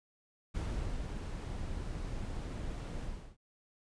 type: noise with ADSR envelope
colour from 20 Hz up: brown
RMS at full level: -35 dBFS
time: 0.54-3.37 s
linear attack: 15 ms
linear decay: 460 ms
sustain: -4 dB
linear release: 350 ms
effects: resampled to 22050 Hz